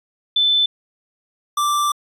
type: tone pair in turn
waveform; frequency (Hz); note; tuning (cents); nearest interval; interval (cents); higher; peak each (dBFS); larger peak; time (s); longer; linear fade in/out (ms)
sine / square; 3520 / 1174.7; A7 / D6; 0 / 0; octave + perfect fifth; 1900; first; -13 / -17; first; 0.36-0.66 / 1.57-1.92; second; 5
effects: resampled to 32000 Hz